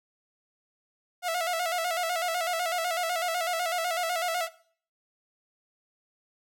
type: tone with vibrato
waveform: sawtooth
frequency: 687 Hz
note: F5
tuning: 29 cents flat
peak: -23 dBFS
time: 1.22-4.49 s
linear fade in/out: 50 ms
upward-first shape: square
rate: 8 Hz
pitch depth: 74 cents each way
effects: noise-tail reverb RT60 0.5 s tail -18 dB re dry